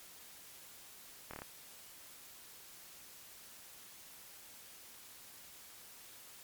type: slowing click train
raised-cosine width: 0.5 ms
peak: -29 dBFS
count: 5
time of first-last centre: 1.31-1.419 s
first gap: 25 ms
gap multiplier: 1.06
effects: white hiss -55 dBFS RMS until 6.43 s + MP3 96 kbps